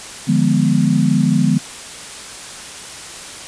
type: chord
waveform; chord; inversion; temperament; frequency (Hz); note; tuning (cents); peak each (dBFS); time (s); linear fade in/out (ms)
sine; D diminished seventh; none; equal with one note detuned; 149.92 / 174.61 / 207.7 / 246.9; D3 / F3 / Ab3 / Cb4; +36 / 0 / 0 / 0; -17; 0.27-1.59; 20
effects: white hiss -32 dBFS RMS until 3.47 s + resampled to 22050 Hz